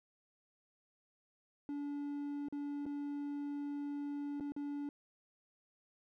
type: tone with dropouts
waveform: triangle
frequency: 287.6 Hz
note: D4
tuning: 36 cents flat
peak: -36 dBFS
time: 1.69-4.89 s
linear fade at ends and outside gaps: 1 ms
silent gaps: 2.485-2.525 / 2.856-2.863 / 4.399-4.407 / 4.521-4.564 s
effects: none